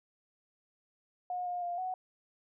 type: tone with pitch steps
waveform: sine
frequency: 721 / 712 / 700 / 742 Hz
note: F#5 / F5 / F5 / F#5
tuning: -45 / +33 / +4 / +5 cents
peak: -33 dBFS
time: 1.3-1.94 s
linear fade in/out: 2 ms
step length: 160 ms
effects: none